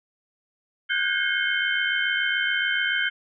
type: tone cluster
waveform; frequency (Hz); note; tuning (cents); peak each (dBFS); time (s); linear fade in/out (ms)
sine; 1460 / 1556 / 1623 / 2161 / 3097; F#6 / G6 / G#6 / C#7 / G7; -24 / -13 / -40 / -45 / -22; -28; 0.89-3.1; 20
effects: none